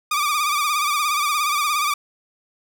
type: tone with vibrato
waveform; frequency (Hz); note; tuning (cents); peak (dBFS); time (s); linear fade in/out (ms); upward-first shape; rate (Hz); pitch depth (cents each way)
sawtooth; 1186; D6; +17; -15; 0.11-1.94; 5; sine; 17; 72
effects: none

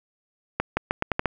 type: accelerating click train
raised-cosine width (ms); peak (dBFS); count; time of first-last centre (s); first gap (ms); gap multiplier
0.5; -7; 7; 0.6-1.257; 170; 0.82
effects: none

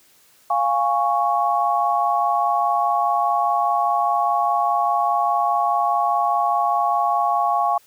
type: chord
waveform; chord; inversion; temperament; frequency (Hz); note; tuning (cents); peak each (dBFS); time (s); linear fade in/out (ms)
sine; Db major; first; equal with one note detuned; 698.5 / 823.4 / 1108.7; F5 / Ab5 / Db6; 0 / -15 / 0; -21; 0.5-7.78; 5
effects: white hiss -55 dBFS RMS until 7.86 s + high-pass 60 Hz 12 dB/octave

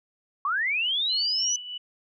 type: linear sweep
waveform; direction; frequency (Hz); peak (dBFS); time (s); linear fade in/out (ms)
sine; up; 1076 to 6060; -23; 0.45-1.56; 2
type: tone with tremolo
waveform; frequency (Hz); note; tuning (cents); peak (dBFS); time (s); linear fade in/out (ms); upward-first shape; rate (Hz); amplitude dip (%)
sine; 2962; F#7; +1; -30; 1.09-1.78; 10; triangle; 3.2; 60
effects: none

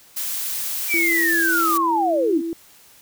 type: noise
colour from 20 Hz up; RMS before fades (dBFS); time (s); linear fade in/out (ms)
blue; -26; 0.16-1.78; 10
type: linear sweep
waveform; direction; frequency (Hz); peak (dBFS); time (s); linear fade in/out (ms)
sine; down; 2374 to 238.3; -17; 0.88-2.42; 50
type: tone with pitch glide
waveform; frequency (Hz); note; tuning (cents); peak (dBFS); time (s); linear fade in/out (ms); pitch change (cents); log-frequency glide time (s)
sine; 335.3 to 332.2; E4 to E4; +30 to +13; -23; 0.94-2.53; 0; -17; 1.04-1.37
effects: white hiss -50 dBFS RMS until 3.01 s

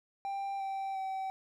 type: tone with pitch steps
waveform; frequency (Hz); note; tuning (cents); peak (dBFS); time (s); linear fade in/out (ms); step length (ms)
triangle; 789 / 778.1 / 767.4; G5 / G5 / G5; +11 / -13 / -37; -32; 0.25-1.3; 0; 350
effects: none

